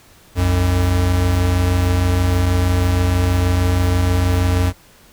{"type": "tone pair together", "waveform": "square", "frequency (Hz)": [63.5, 89.8], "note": ["B1", "F2"], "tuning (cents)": [49, 49], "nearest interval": "tritone", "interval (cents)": 600, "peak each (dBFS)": [-21, -15], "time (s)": [0.35, 4.73], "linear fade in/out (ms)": 50, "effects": ["pink hiss -48 dBFS RMS until 5.12 s"]}